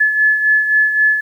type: beating tone pair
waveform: sine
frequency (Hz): 1720 / 1723.8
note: A6 / A6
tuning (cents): -40 / -36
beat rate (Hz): 3.8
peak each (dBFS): -11 / -19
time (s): 0-1.21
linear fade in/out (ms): 10
effects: 8-bit